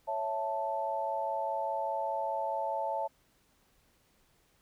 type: chord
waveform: sine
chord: A major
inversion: first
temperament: equal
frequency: 554.4 / 659.3 / 880 Hz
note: C#5 / E5 / A5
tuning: 0 / 0 / 0 cents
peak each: -37 / -36 / -33 dBFS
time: 0.07-3.08 s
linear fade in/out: 20 ms
effects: pink hiss -69 dBFS RMS until 4.61 s